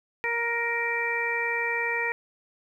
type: harmonic tone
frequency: 468.4 Hz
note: A#4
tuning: 8 cents sharp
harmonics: 1 / 2 / 3 / 4 / 5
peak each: -33 / -33 / -39 / -28 / -30 dBFS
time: 0.24-2.12 s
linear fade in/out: 0 ms
effects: 10-bit